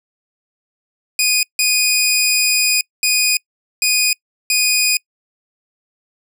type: tone bursts at uneven times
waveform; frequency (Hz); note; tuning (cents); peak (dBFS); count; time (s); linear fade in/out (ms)
15% pulse; 2475; D#7; -10; -6; 5; 1.19-1.43 / 1.59-2.81 / 3.03-3.37 / 3.82-4.13 / 4.5-4.97; 2
effects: noise-tail reverb RT60 0.1 s tail -26 dB re dry